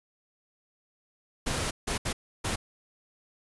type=noise bursts at uneven times; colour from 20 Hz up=pink; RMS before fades=-30 dBFS; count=4; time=1.46-1.71 / 1.87-1.98 / 2.05-2.13 / 2.44-2.56 s; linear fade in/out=10 ms; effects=resampled to 24000 Hz